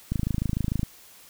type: click train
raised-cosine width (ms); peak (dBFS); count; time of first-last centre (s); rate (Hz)
5; -13; 20; 0.12-0.832; 26.7
effects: white hiss -51 dBFS RMS until 1.29 s